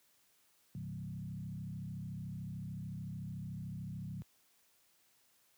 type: tone with frequency modulation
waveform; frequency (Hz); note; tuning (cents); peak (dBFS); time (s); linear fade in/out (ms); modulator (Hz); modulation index
sine; 146.83; D3; 0; -40; 0.75-4.22; 0; 33.6; 1.5
effects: white hiss -71 dBFS RMS until 5.57 s + high-pass 60 Hz 12 dB/octave